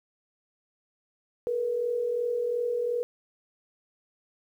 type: tone pair together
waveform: sine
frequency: 440 / 482.8 Hz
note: A4 / B4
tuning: 0 / -39 cents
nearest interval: major second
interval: 161 cents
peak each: -34 / -26 dBFS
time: 1.47-3.03 s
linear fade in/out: 0 ms
effects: 10-bit